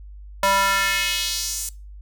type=tone with high-pass filter sweep; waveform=square; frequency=196 Hz; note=G3; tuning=in tune; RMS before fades=-22 dBFS; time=0.43-1.69 s; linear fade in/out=2 ms; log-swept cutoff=770 to 8300 Hz; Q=1.8; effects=noise-tail reverb RT60 0.3 s tail -22 dB re dry + added 50 Hz sine -37 dBFS peak until 2.01 s